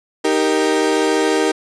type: chord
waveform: 35% pulse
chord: Eb major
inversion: none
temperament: equal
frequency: 311.1 / 392 / 466.2 Hz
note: Eb4 / G4 / Bb4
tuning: 0 / 0 / 0 cents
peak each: -17 dBFS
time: 0.24-1.52 s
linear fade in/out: 10 ms
effects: resampled to 22050 Hz